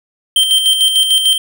square tone with tremolo, 3136 Hz, G7, in tune, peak -8 dBFS, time 0.36-1.38 s, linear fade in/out 2 ms, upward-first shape square, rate 6.7 Hz, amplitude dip 50%, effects none

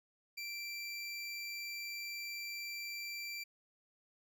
25% pulse tone, 2349 Hz, D7, in tune, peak -37 dBFS, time 0.37-3.44 s, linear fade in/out 10 ms, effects none

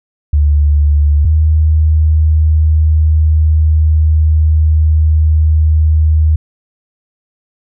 sine tone pair in turn, 73.42 / 77.88 Hz, D2 / D#2, 0 / +2 cents, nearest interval minor second, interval 102 cents, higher second, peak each -6 dBFS, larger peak neither, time 0.33-1.25 / 1.25-6.36 s, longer second, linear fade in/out 5 ms, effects none

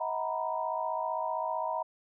sine chord, B major seventh, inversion first, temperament equal with one note detuned, 637.2 / 740 / 932.3 / 987.8 Hz, D#5 / F#5 / A#5 / B5, +41 / 0 / 0 / 0 cents, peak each -35 / -38 / -34 / -36 dBFS, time 0-1.83 s, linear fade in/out 10 ms, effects none

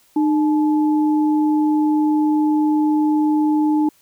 sine tone pair together, 304.1 / 860 Hz, D#4 / A5, -40 / -40 cents, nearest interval octave + tritone, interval 1800 cents, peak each -14 / -25 dBFS, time 0.16-3.89 s, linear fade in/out 5 ms, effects white hiss -56 dBFS RMS until 4.01 s

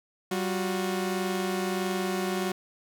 sawtooth tone pair together, 191.97 / 362.4 Hz, G3 / F#4, -36 / -36 cents, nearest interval major seventh, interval 1100 cents, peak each -26 dBFS, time 0.31-2.52 s, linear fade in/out 5 ms, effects none

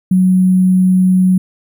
sine tone with sample-and-hold, 185 Hz, F#3, in tune, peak -7 dBFS, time 0.11-1.38 s, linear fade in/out 5 ms, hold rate 11025 Hz, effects none

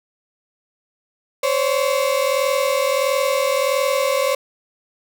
35% pulse tone pair together, 523.3 / 564.8 Hz, C5 / C#5, 0 / +32 cents, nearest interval minor second, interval 132 cents, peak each -18 dBFS, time 1.43-4.35 s, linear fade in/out 5 ms, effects none

